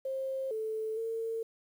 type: tone with pitch steps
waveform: sine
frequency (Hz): 532 / 438.4 / 452.5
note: C5 / A4 / A4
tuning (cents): +29 / -6 / +48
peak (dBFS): -32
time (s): 0.05-1.43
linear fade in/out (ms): 5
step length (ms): 460
effects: 10-bit